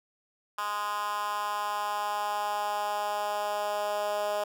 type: tone with high-pass filter sweep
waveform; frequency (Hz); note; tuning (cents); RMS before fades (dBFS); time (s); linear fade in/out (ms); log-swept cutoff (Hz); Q
10% pulse; 207; G#3; -5; -31; 0.58-4.44; 5; 1100 to 610; 3.3
effects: none